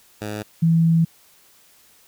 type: tone pair in turn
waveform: 10% pulse / sine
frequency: 105.7 / 164.79 Hz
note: G#2 / E3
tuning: +31 / 0 cents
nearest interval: minor sixth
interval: 769 cents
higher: second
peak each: -19 / -13 dBFS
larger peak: second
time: 0.21-0.43 / 0.62-1.05 s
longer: second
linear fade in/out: 10 ms
effects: white hiss -54 dBFS RMS until 2.07 s